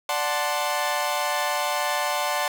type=chord; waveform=sawtooth; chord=D dominant seventh; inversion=none; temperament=equal; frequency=587.3 / 740 / 880 / 1046.5 Hz; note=D5 / F#5 / A5 / C6; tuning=0 / 0 / 0 / 0 cents; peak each=-25 dBFS; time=0.09-2.48 s; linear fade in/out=2 ms; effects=none